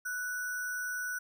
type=tone with sample-and-hold; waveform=sine; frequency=1480 Hz; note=F#6; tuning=in tune; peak=-33 dBFS; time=0.05-1.19 s; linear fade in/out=10 ms; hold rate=7350 Hz; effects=none